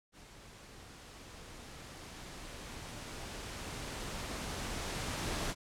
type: noise with level ramp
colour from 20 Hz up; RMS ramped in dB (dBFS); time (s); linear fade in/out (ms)
pink; -55 to -36; 0.12-5.55; 50
effects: low-pass 9000 Hz 12 dB/octave